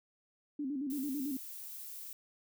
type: tone with vibrato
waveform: sine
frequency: 277.2 Hz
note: C#4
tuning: in tune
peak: -34 dBFS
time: 0.59-1.37 s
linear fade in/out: 5 ms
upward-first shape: square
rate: 9 Hz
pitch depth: 96 cents each way
type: noise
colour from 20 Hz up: violet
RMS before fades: -46 dBFS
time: 0.9-2.13 s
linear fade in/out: 2 ms
effects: none